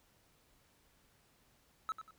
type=tone with echo; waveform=triangle; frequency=1300 Hz; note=E6; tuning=24 cents flat; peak=-32 dBFS; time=1.89-1.92 s; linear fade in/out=0 ms; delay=94 ms; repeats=2; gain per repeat=-10 dB; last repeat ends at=2.108 s; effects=pink hiss -70 dBFS RMS until 2.18 s